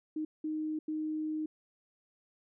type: tone bursts at uneven times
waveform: sine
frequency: 310 Hz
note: D#4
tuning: 6 cents flat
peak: -32 dBFS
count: 3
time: 0.16-0.25 / 0.44-0.79 / 0.88-1.46 s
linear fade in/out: 5 ms
effects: none